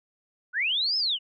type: linear two-way sweep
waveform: sine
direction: up then down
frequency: 1399 to 5274 to 2788 Hz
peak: -23 dBFS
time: 0.53-1.19 s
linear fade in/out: 50 ms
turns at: 0.97 s
effects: none